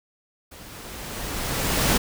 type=noise with level ramp; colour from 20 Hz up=pink; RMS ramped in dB=-44 to -19 dBFS; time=0.51-1.98 s; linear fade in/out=10 ms; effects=none